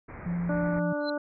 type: low-pass noise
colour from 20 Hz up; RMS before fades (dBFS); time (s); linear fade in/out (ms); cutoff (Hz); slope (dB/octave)
pink; -42; 0.08-0.8; 10; 2300; 96
type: tone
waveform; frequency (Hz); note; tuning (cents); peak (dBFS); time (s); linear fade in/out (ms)
sine; 173.3; F3; -13; -27; 0.26-0.93; 5
type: harmonic tone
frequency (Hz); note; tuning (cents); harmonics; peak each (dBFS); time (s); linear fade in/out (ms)
293.7; D4; 0; 1 / 2 / 3 / 4 / 5; -32 / -30 / -40 / -42 / -37; 0.49-1.18; 5
type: tone with exponential growth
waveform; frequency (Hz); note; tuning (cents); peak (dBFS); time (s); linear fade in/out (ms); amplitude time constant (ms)
sine; 4089; C8; -41; -31; 1-1.1; 5; 20
effects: none